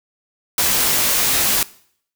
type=noise with comb filter; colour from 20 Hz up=white; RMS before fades=-17 dBFS; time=0.58-1.63 s; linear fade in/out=2 ms; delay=17 ms; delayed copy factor=-0.7; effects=noise-tail reverb RT60 0.6 s tail -20 dB re dry